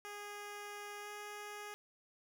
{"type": "tone with pitch glide", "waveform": "10% pulse", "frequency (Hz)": [411.7, 415], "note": ["G#4", "G#4"], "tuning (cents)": [-15, -1], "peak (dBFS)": -37, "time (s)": [0.05, 1.74], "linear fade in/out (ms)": 0, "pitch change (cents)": 14, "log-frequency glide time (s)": [1.01, 1.08], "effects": []}